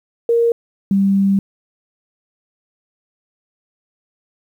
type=tone pair in turn; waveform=sine; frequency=466.8 / 196.27 Hz; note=A#4 / G3; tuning=+2 / +2 cents; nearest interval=octave + minor third; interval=1500 cents; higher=first; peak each=-11 dBFS; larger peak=neither; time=0.29-0.52 / 0.91-1.39 s; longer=second; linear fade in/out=2 ms; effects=8-bit